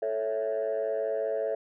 sine chord, A major, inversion none, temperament equal, 440 / 554.4 / 659.3 Hz, A4 / C#5 / E5, 0 / 0 / 0 cents, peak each -30 dBFS, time 0.02-1.55 s, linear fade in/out 5 ms, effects tanh soft clip ceiling -22 dBFS

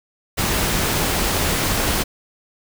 pink noise, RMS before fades -20 dBFS, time 0.37-2.04 s, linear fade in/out 20 ms, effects none

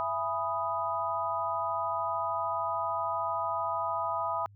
sine chord, E major seventh, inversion none, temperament equal with one note detuned, 668.8 / 830.6 / 987.8 / 1244.5 Hz, E5 / G#5 / B5 / D#6, +25 / 0 / 0 / 0 cents, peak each -35 / -37 / -33 / -33 dBFS, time 0-4.46 s, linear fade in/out 0 ms, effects added 101 Hz sine -52 dBFS peak until 4.55 s

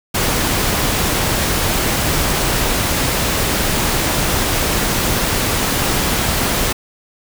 pink noise, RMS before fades -17 dBFS, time 0.14-6.73 s, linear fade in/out 10 ms, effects none

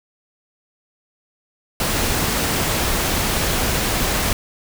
pink noise, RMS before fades -20 dBFS, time 1.8-4.33 s, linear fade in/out 2 ms, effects none

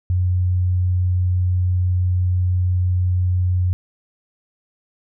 sine tone, 90.6 Hz, F#2, 36 cents flat, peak -15 dBFS, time 0.1-3.73 s, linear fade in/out 0 ms, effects none

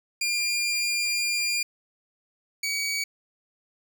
20% pulse tone pair in turn, 2401 / 2266 Hz, D7 / C#7, +38 / +37 cents, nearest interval minor second, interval 101 cents, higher first, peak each -19 / -21 dBFS, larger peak first, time 0.21-1.63 / 2.63-3.04 s, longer first, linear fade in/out 5 ms, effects none

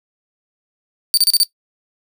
sawtooth tone bursts, 4598 Hz, D8, 37 cents flat, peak -7 dBFS, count 5, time 1.14-1.433 s, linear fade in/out 0 ms, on 33 ms, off 32 ms, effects noise-tail reverb RT60 0.1 s tail -17 dB re dry

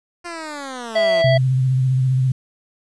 10% pulse linear sweep, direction down, 351.7 to 164.8 Hz, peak -20 dBFS, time 0.24-1.23 s, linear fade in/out 20 ms
harmonic tone, 659.3 Hz, E5, in tune, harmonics 1 / 3 / 5 / 7, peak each -14 / -24 / -28 / -31 dBFS, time 0.95-1.38 s, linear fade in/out 10 ms
sine tone with vibrato, 130 Hz, C3, 11 cents flat, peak -14 dBFS, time 1.24-2.32 s, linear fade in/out 5 ms, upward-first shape triangle, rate 15 Hz, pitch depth 43 cents each way
effects resampled to 22050 Hz + 8-bit

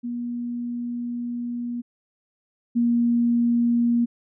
sine tone pair in turn, 240.1 / 236.9 Hz, B3 / A#3, -49 / +28 cents, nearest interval unison, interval 23 cents, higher first, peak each -26 / -17 dBFS, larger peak second, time 0.03-1.82 / 2.75-4.06 s, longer first, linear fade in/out 20 ms, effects none

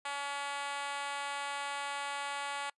5% pulse tone with high-pass filter, 283.1 Hz, C#4, 37 cents sharp, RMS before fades -38 dBFS, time 0.05-2.7 s, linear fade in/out 5 ms, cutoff 820 Hz, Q 2.3, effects noise-tail reverb RT60 0.1 s tail -25 dB re dry + resampled to 24000 Hz

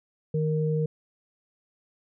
sine tone pair together, 155.56 / 465.5 Hz, D#3 / A#4, 0 / -2 cents, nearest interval octave + perfect fifth, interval 1898 cents, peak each -24 / -28 dBFS, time 0.34-0.86 s, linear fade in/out 5 ms, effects none

